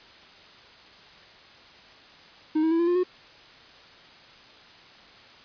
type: tone with pitch steps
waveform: triangle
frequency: 311.1 / 321 / 331.1 / 341.6 / 352.4 / 363.6 Hz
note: D#4 / E4 / E4 / F4 / F4 / F#4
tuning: 0 / -46 / +8 / -38 / +16 / -30 cents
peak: -18 dBFS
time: 2.55-3.036 s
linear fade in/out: 10 ms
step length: 81 ms
effects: white hiss -50 dBFS RMS until 5.44 s + resampled to 11025 Hz